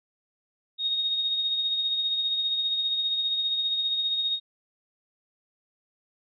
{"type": "tone with tremolo", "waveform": "sine", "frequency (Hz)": 3729, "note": "A#7", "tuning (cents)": 0, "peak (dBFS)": -22, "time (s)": [0.78, 4.4], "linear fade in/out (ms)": 50, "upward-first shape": "triangle", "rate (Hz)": 15, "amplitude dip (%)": 45, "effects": []}